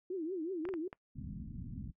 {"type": "tone with vibrato", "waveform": "sine", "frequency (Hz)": 345.6, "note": "F4", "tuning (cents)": -18, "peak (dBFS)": -35, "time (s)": [0.1, 0.88], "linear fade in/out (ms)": 5, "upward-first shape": "triangle", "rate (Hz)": 5.4, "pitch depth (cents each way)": 240}
{"type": "clicks", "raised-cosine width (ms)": 0.5, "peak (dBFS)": -30, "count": 4, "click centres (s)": [0.653, 0.689, 0.739, 0.929]}
{"type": "low-pass noise", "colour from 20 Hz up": "white", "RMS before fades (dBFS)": -44, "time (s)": [1.15, 1.92], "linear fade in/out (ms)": 20, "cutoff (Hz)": 240, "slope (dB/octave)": 48}
{"effects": ["noise-tail reverb RT60 0.1 s tail -23 dB re dry"]}